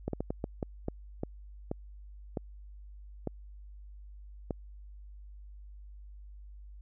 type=slowing click train; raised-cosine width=2 ms; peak=-19 dBFS; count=12; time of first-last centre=0.08-4.508 s; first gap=53 ms; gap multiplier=1.37; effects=added 50 Hz sine -46 dBFS peak until 6.81 s